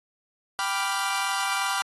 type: chord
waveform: sawtooth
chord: G dominant seventh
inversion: none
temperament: equal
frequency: 784 / 987.8 / 1174.7 / 1396.9 Hz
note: G5 / B5 / D6 / F6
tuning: 0 / 0 / 0 / 0 cents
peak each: -27 dBFS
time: 0.59-1.82 s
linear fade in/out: 0 ms
effects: AAC 32 kbps